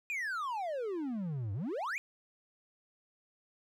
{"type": "exponential two-way sweep", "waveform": "triangle", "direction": "down then up", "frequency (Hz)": [2506, 94.2, 2506], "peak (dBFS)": -32, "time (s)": [0.1, 1.98], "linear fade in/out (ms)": 0, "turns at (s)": 1.53, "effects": []}